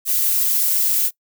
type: noise with flanger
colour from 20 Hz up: violet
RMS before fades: -18 dBFS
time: 0.05-1.11 s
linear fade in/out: 50 ms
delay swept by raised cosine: 1.5 to 4.5 ms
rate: 2.6 Hz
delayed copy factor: +0.65
effects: noise-tail reverb RT60 0.1 s tail -22 dB re dry